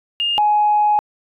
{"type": "tone pair in turn", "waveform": "sine", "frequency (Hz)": [2826, 838.5], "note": ["F7", "G#5"], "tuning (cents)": [20, 16], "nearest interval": "octave + major sixth", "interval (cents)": 2104, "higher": "first", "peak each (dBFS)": [-16, -11], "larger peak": "second", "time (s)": [[0.2, 0.38], [0.38, 0.99]], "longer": "second", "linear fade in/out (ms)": 0, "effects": ["tanh soft clip ceiling -7 dBFS"]}